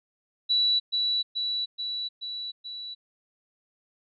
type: tone with echo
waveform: sine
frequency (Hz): 3938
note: B7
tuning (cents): -6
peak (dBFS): -20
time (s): 0.49-0.8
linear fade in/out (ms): 20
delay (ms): 430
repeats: 5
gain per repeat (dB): -3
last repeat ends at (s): 2.95
effects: none